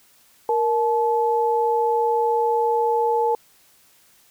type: tone pair together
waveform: sine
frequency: 467.1 / 864.1 Hz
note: A#4 / A5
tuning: +3 / -32 cents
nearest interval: major seventh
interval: 1065 cents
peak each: -20 dBFS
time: 0.49-3.35 s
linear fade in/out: 2 ms
effects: white hiss -56 dBFS RMS until 4.3 s